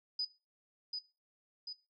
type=tone with echo; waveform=sine; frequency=4978 Hz; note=D#8; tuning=in tune; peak=-32 dBFS; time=0.19-0.25 s; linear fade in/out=5 ms; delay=740 ms; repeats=2; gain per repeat=-4 dB; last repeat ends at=1.73 s; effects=noise-tail reverb RT60 0.3 s tail -20 dB re dry